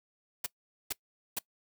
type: noise bursts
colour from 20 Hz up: white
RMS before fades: -33 dBFS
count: 3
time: 0.44-1.389 s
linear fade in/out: 5 ms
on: 23 ms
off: 440 ms
effects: noise-tail reverb RT60 0.1 s tail -22 dB re dry